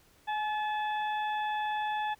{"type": "harmonic tone with a mistuned harmonic", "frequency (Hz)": 864, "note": "A5", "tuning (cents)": -32, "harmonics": [1, 2, 3, 4], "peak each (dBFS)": [-30, -38, -45, -45], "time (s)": [0.27, 2.15], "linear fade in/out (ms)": 20, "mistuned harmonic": 1, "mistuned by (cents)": -35, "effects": ["pink hiss -63 dBFS RMS until 2.19 s"]}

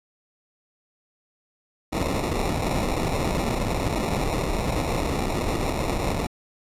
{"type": "noise with sample-and-hold", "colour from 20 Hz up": "pink", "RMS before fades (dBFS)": -25, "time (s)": [1.92, 6.27], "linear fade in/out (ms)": 10, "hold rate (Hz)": 1575, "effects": ["low-pass 12000 Hz 12 dB/octave"]}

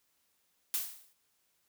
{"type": "noise with exponential decay", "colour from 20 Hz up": "blue", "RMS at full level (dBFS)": -30, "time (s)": [0.74, 1.13], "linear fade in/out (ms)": 0, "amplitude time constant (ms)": 84, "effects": ["white hiss -75 dBFS RMS until 1.68 s"]}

